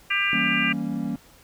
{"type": "harmonic tone", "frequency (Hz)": 398.1, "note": "G4", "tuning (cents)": 27, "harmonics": [3, 4, 5, 6, 7], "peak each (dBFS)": [-31, -28, -27, -25, -26], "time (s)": [0.1, 0.73], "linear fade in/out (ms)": 10}
{"type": "chord", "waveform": "triangle", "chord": "E diminished seventh", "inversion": "none", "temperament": "equal", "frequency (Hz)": [164.81, 196, 233.1, 277.2], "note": ["E3", "G3", "Bb3", "Db4"], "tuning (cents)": [0, 0, 0, 0], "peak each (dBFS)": [-31, -29, -27, -29], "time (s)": [0.33, 1.16], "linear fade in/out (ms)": 2}
{"effects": ["pink hiss -53 dBFS RMS until 1.43 s"]}